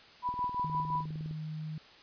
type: tone with tremolo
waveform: sine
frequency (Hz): 987.8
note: B5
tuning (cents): 0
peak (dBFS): -28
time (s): 0.22-1.06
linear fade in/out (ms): 50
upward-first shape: sine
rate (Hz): 5.8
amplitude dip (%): 65
type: click train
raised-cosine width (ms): 3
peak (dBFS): -34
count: 21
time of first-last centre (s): 0.29-1.31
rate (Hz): 19.6
type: tone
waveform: sine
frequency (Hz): 155.56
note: D#3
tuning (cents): 0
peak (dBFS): -36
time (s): 0.64-1.78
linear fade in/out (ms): 2
effects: white hiss -55 dBFS RMS until 2.02 s + resampled to 11025 Hz